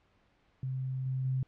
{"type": "tone with level steps", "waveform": "sine", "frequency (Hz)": 130.81, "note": "C3", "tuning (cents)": 0, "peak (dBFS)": [-32, -30, -28], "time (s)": [0.63, 1.43], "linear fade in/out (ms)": 2, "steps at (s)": [1.06, 1.25], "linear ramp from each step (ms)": 2, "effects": ["pink hiss -69 dBFS RMS until 1.47 s", "low-pass 3000 Hz 12 dB/octave"]}